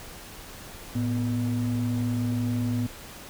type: ring-modulated tone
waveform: triangle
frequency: 178.6 Hz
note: F3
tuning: 39 cents sharp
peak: -18 dBFS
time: 0.95-2.87 s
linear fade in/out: 10 ms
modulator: 67.3 Hz
effects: tanh soft clip ceiling -17 dBFS + pink hiss -43 dBFS RMS until 3.29 s